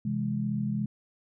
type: chord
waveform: sine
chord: C augmented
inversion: none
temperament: equal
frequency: 130.81 / 164.81 / 207.7 Hz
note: C3 / E3 / G#3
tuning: 0 / 0 / 0 cents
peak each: -32 / -35 / -29 dBFS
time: 0.05-0.86 s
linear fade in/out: 5 ms
effects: none